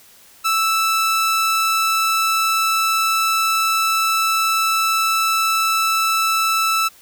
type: tone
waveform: sawtooth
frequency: 1318.5 Hz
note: E6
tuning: in tune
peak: -12 dBFS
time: 0.44-6.89 s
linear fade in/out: 20 ms
effects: white hiss -48 dBFS RMS until 7.01 s